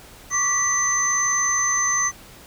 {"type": "tone cluster", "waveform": "sine", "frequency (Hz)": [1112, 1173, 1955, 6160], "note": ["C#6", "D6", "B6", "G8"], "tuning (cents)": [5, -2, -18, -31], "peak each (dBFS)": [-28, -28, -25, -20], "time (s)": [0.3, 2.12], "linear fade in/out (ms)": 50, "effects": ["pink hiss -45 dBFS RMS until 2.46 s"]}